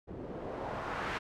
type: noise with low-pass filter sweep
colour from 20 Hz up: white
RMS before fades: -39 dBFS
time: 0.07-1.19 s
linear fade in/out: 20 ms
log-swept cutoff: 330 to 1800 Hz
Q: 1.2
effects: none